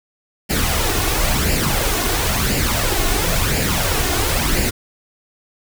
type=noise with flanger; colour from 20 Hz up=pink; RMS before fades=-18 dBFS; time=0.49-4.71 s; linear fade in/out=20 ms; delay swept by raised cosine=0.41 to 2.81 ms; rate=0.97 Hz; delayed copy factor=+0.55; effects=none